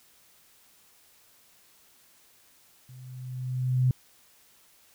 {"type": "tone with level ramp", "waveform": "sine", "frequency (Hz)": 127.5, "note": "C3", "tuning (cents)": -44, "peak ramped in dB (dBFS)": [-45, -18], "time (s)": [2.89, 3.91], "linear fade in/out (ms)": 2, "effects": ["white hiss -60 dBFS RMS until 4.94 s"]}